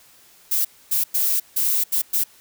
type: noise bursts at uneven times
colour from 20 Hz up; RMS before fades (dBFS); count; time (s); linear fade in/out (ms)
violet; -20; 6; 0.51-0.65 / 0.91-1.04 / 1.14-1.4 / 1.56-1.84 / 1.92-2.02 / 2.13-2.24; 10
effects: white hiss -52 dBFS RMS until 2.4 s